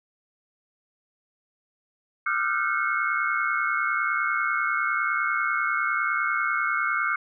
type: tone cluster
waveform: sine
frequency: 1197 / 1355 / 1425 / 1546 / 2176 Hz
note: D6 / E6 / F6 / G6 / C#7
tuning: +33 / +47 / +34 / -24 / -33 cents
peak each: -29 dBFS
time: 2.26-7.16 s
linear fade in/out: 5 ms
effects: none